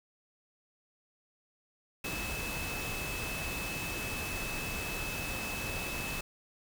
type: tone in noise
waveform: sine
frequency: 2600 Hz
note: E7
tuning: 24 cents flat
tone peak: -39 dBFS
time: 2.04-6.21 s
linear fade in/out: 5 ms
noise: pink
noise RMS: -38 dBFS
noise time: 2.04-6.21 s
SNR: -4 dB
effects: none